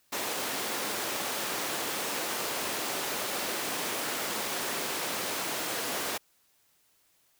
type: high-pass noise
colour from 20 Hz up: pink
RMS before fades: -33 dBFS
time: 0.12-6.18 s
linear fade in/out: 10 ms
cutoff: 330 Hz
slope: 12 dB/octave
effects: white hiss -68 dBFS RMS until 7.39 s